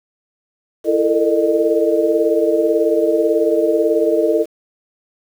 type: tone cluster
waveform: sine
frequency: 333.1 / 439.9 / 458.1 / 610 Hz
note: E4 / A4 / A#4 / D#5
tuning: +18 / 0 / -30 / -34 cents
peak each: -18 dBFS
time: 0.84-4.46 s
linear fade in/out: 50 ms
effects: 7-bit